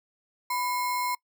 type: tone with sample-and-hold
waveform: sine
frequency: 992 Hz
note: B5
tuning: 7 cents sharp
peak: -26 dBFS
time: 0.5-1.15 s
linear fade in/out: 5 ms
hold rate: 3150 Hz
effects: noise-tail reverb RT60 0.1 s tail -23 dB re dry